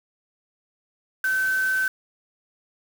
sine tone in noise, 1533 Hz, G6, 39 cents flat, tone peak -20 dBFS, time 1.24-1.88 s, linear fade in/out 2 ms, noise white, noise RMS -38 dBFS, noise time 1.24-1.88 s, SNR +15 dB, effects none

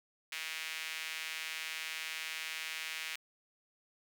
sawtooth tone with high-pass filter, 160 Hz, D#3, 49 cents sharp, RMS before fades -41 dBFS, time 0.32-3.16 s, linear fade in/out 5 ms, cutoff 2300 Hz, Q 2.1, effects none

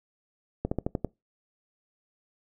slowing click train, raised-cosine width 2 ms, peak -14 dBFS, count 6, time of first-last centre 0.65-1.047 s, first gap 65 ms, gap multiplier 1.1, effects noise-tail reverb RT60 0.2 s tail -23 dB re dry

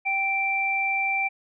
sine tone pair together, 780.9 / 2349 Hz, G5 / D7, -7 / 0 cents, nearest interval octave + perfect fifth, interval 1907 cents, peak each -28 / -23 dBFS, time 0.05-1.29 s, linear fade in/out 20 ms, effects none

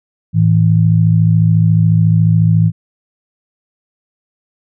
sine tone pair together, 108.5 / 162.57 Hz, A2 / E3, -24 / -24 cents, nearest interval perfect fifth, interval 700 cents, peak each -10 dBFS, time 0.33-2.72 s, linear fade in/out 50 ms, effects none

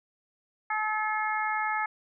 harmonic tone, 430 Hz, A4, 40 cents flat, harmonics 2 / 3 / 4 / 5, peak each -30 / -32 / -33 / -34 dBFS, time 0.7-1.86 s, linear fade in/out 5 ms, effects none

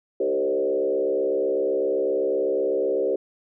sine tone with frequency modulation, 458.2 Hz, A#4, 30 cents flat, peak -20 dBFS, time 0.2-3.16 s, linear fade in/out 5 ms, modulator 67.9 Hz, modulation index 1.6, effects none

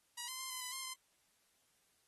5% pulse tone with pitch steps, 961 / 1034 / 1047 / 1023 / 1002 / 1056 / 1037 Hz, B5 / C6 / C6 / C6 / B5 / C6 / C6, -48 / -21 / +1 / -39 / +25 / +16 / -16 cents, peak -31 dBFS, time 0.17-0.94 s, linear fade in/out 10 ms, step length 110 ms, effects white hiss -75 dBFS RMS until 2.07 s + AAC 32 kbps

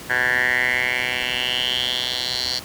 10% pulse tone with band-pass filter sweep, 125.2 Hz, B2, 24 cents sharp, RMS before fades -22 dBFS, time 0.09-2.6 s, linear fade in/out 20 ms, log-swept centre 1600 to 4500 Hz, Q 5.7, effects pink hiss -37 dBFS RMS until 2.64 s + high-pass 60 Hz 12 dB/octave

